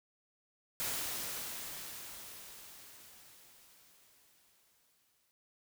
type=noise with exponential decay; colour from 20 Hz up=white; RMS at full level=-36 dBFS; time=0.8-5.31 s; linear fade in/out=0 ms; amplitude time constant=980 ms; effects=none